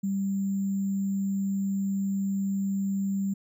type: tone with sample-and-hold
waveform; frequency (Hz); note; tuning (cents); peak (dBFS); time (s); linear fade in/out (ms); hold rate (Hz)
sine; 196; G3; 0; -25; 0.03-3.34; 10; 7350
effects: none